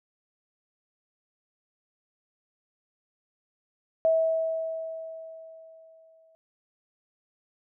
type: tone with exponential decay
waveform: sine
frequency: 648 Hz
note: E5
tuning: 30 cents flat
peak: -18 dBFS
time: 4.05-6.35 s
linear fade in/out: 0 ms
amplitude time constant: 500 ms
effects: none